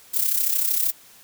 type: noise with amplitude modulation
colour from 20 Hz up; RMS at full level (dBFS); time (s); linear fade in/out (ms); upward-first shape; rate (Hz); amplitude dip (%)
violet; -19; 0.13-0.92; 20; sine; 33; 65
effects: white hiss -50 dBFS RMS until 1.23 s